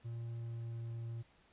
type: tone with pitch glide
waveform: triangle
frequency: 116.54 to 115.8 Hz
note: A#2 to A#2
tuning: 0 to -11 cents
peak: -38 dBFS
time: 0.04-1.23 s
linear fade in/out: 20 ms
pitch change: -11 cents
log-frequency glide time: 0.35-0.73 s
effects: pink hiss -68 dBFS RMS until 1.52 s + resampled to 8000 Hz